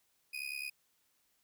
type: tone with amplitude modulation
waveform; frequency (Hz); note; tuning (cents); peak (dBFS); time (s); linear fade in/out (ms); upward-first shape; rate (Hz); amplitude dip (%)
35% pulse; 2489; D#7; 0; -33; 0.33-0.7; 10; sine; 69.5; 85
effects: white hiss -75 dBFS RMS until 1.43 s